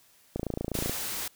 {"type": "click train", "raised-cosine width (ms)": 2, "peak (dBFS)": -17, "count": 16, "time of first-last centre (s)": [0.36, 0.896], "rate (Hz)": 28}
{"type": "noise", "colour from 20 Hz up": "white", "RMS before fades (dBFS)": -34, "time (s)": [0.74, 1.28], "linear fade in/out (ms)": 5}
{"effects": ["white hiss -61 dBFS RMS until 1.35 s"]}